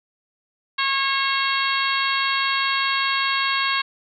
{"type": "harmonic tone", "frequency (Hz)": 545, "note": "C#5", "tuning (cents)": -29, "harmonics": [2, 3, 4, 5, 6, 7, 8], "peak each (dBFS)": [-24, -26, -27, -28, -29, -29, -30], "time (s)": [0.78, 3.82], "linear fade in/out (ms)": 10, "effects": []}